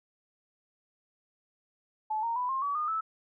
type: tone with pitch steps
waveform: sine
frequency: 864 / 926 / 992.5 / 1063.7 / 1140.1 / 1221.9 / 1309.6 Hz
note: A5 / A#5 / B5 / C6 / C#6 / D#6 / E6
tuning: -32 / -12 / +8 / +28 / +48 / -32 / -12 cents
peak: -28 dBFS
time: 2.1-3.01 s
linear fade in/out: 10 ms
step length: 130 ms
effects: none